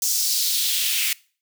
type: noise with high-pass filter sweep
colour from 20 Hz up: white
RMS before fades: -22 dBFS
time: 0.02-1.13 s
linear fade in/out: 2 ms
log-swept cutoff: 6000 to 2400 Hz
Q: 2.3
effects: noise-tail reverb RT60 0.4 s tail -23 dB re dry